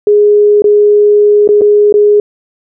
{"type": "tone with dropouts", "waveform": "sine", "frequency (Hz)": 415.3, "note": "G#4", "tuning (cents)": 0, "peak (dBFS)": -3, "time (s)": [0.07, 2.2], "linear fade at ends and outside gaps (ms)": 2, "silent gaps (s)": [[0.621, 0.642], [1.476, 1.489], [1.611, 1.617], [1.925, 1.94]], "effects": []}